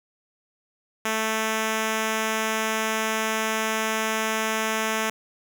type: tone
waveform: 5% pulse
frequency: 220 Hz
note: A3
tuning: in tune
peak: -12 dBFS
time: 1.05-5.1 s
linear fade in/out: 5 ms
effects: none